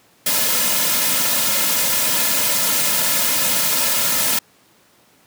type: noise with comb filter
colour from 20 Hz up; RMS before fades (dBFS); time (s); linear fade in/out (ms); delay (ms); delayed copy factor
white; -18; 0.26-4.39; 5; 2.6; -0.75
effects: pink hiss -54 dBFS RMS until 5.26 s + high-pass 150 Hz 12 dB/octave